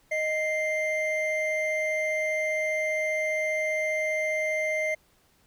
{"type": "tone pair together", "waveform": "triangle", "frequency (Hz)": [622.3, 2095], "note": ["D#5", "C7"], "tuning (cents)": [0, 2], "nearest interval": "octave + major sixth", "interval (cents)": 2102, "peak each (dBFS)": -26, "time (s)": [0.11, 4.95], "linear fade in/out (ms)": 10, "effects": ["pink hiss -64 dBFS RMS until 5.46 s"]}